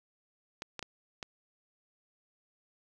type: clicks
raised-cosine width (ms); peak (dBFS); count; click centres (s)
0.2; -21; 4; 0.621 / 0.793 / 0.827 / 1.228
effects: none